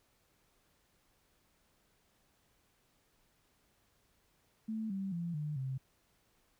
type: tone with pitch steps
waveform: sine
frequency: 220 / 193.75 / 170.63 / 150.26 / 132.33 Hz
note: A3 / G3 / F3 / D3 / C3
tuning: 0 / -20 / -40 / +40 / +20 cents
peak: -35 dBFS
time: 4.68-5.78 s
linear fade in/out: 10 ms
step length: 220 ms
effects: pink hiss -73 dBFS RMS until 6.59 s